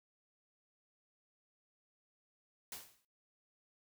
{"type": "noise with exponential decay", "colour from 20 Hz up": "white", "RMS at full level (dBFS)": -43, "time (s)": [2.72, 3.05], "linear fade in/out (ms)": 2, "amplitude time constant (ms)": 71, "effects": ["noise-tail reverb RT60 0.2 s tail -17 dB re dry"]}